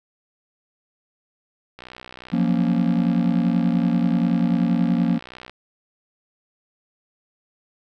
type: click train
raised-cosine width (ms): 0.3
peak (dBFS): -22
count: 233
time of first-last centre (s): 1.79-5.496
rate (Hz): 62.6
type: chord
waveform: triangle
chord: Gb major seventh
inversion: third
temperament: equal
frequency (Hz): 174.61 / 185 / 233.1 / 277.2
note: F3 / Gb3 / Bb3 / Db4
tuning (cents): 0 / 0 / 0 / 0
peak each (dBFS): -19 / -24 / -19 / -23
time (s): 2.32-5.19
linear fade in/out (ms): 20
effects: none